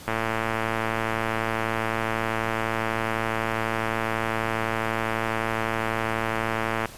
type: click train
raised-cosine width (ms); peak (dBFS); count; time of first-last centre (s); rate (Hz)
0.5; -10; 760; 0.08-6.857; 112
effects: pink hiss -43 dBFS RMS until 6.97 s + resampled to 32000 Hz